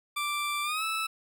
20% pulse tone with pitch glide, 1174.7 to 1311 Hz, D6 to E6, 0 to -10 cents, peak -24 dBFS, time 0.16-1.07 s, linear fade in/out 10 ms, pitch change +190 cents, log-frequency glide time 0.63-0.84 s, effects none

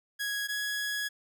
sawtooth tone pair in turn, 1661.2 / 1672.8 Hz, G#6 / G#6, 0 / +12 cents, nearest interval unison, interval 12 cents, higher second, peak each -27 dBFS, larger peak neither, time 0.19-0.48 / 0.48-1.09 s, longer second, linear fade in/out 20 ms, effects none

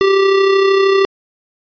square tone with amplitude modulation, 390.2 Hz, G4, 8 cents flat, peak -8 dBFS, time 0.01-1.05 s, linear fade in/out 0 ms, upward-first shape sine, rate 33 Hz, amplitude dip 40%, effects resampled to 11025 Hz

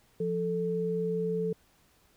sine tone pair together, 174.61 / 440 Hz, F3 / A4, 0 / 0 cents, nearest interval octave + major third, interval 1600 cents, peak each -32 / -29 dBFS, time 0.2-1.53 s, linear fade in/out 5 ms, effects pink hiss -65 dBFS RMS until 2.16 s

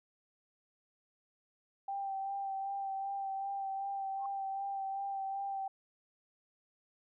sine tone with vibrato, 784 Hz, G5, in tune, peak -35 dBFS, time 1.88-5.68 s, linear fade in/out 5 ms, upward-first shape sine, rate 2.6 Hz, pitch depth 21 cents each way
sine tone with exponential growth, 1076 Hz, C6, 48 cents sharp, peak -40 dBFS, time 4.16-4.26 s, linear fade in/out 2 ms, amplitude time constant 21 ms
effects none

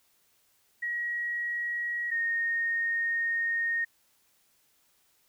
sine tone pair in turn, 1905 / 1850.8 Hz, A#6 / A#6, +37 / -13 cents, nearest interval unison, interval 50 cents, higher first, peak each -29 / -26 dBFS, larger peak second, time 0.82-2.11 / 2.11-3.85 s, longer second, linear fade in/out 10 ms, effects white hiss -68 dBFS RMS until 5.28 s

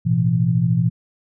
sine chord, A suspended second, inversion none, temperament equal with one note detuned, 110 / 123.47 / 168.96 Hz, A2 / B2 / E3, 0 / 0 / +43 cents, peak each -23 / -18 / -18 dBFS, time 0.05-0.9 s, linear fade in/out 20 ms, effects none

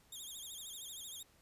15% pulse tone with vibrato, 3474 Hz, A7, 23 cents flat, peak -39 dBFS, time 0.12-1.23 s, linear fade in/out 5 ms, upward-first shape sine, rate 13 Hz, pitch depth 150 cents each way, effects pink hiss -68 dBFS RMS until 1.41 s + resampled to 32000 Hz

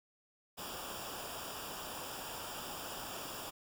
pink noise with comb filter, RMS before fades -44 dBFS, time 0.57-3.51 s, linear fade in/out 20 ms, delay 0.48 ms, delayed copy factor -0.75, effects none

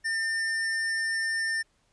square tone, 1802 Hz, A6, 41 cents sharp, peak -27 dBFS, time 0.04-1.63 s, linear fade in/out 20 ms, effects pink hiss -69 dBFS RMS until 1.92 s + resampled to 22050 Hz

